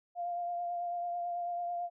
sine tone with vibrato, 698.5 Hz, F5, in tune, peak -33 dBFS, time 0.15-1.9 s, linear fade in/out 50 ms, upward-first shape triangle, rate 9.1 Hz, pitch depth 23 cents each way, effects none

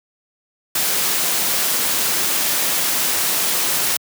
white noise, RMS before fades -19 dBFS, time 0.75-3.97 s, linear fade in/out 5 ms, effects high-pass 150 Hz 12 dB/octave

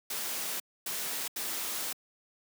white noise bursts at uneven times, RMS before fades -35 dBFS, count 3, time 0.1-0.6 / 0.86-1.28 / 1.36-1.93 s, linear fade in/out 5 ms, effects high-pass 200 Hz 12 dB/octave

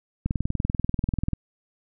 click train, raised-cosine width 5 ms, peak -12 dBFS, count 23, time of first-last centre 0.26-1.333 s, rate 20.5 Hz, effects none

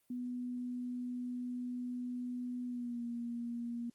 sine tone with pitch glide, 246.9 to 236.7 Hz, B3 to A#3, 0 to +27 cents, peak -37 dBFS, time 0.1-3.9 s, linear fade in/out 5 ms, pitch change -73 cents, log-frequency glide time 2.66-3.03 s, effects white hiss -75 dBFS RMS until 3.94 s + Opus 32 kbps

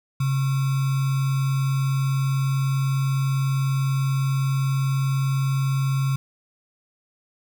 sine tone with sample-and-hold, 135.2 Hz, C#3, 43 cents flat, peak -19 dBFS, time 0.2-6.16 s, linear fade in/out 5 ms, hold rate 1225 Hz, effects none

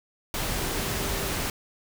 sine tone in noise, 394 Hz, G4, 9 cents sharp, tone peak -38 dBFS, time 0.59-1.3 s, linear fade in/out 2 ms, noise pink, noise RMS -29 dBFS, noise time 0.34-1.5 s, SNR -12 dB, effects none

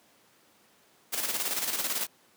white noise with tremolo, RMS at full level -29 dBFS, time 1.12-2.07 s, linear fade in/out 20 ms, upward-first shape square, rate 18 Hz, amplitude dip 50%, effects pink hiss -62 dBFS RMS until 2.36 s + high-pass 200 Hz 12 dB/octave

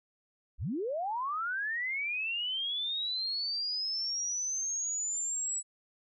sine linear sweep, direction up, 31 to 7900 Hz, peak -31 dBFS, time 0.58-5.63 s, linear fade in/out 50 ms, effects none

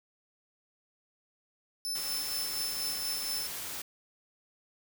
sawtooth tone with tremolo, 5274 Hz, E8, in tune, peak -29 dBFS, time 1.85-3.47 s, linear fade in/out 0 ms, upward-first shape sine, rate 4.2 Hz, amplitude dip 40%
white noise, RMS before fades -39 dBFS, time 1.95-3.82 s, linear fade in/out 5 ms
effects none

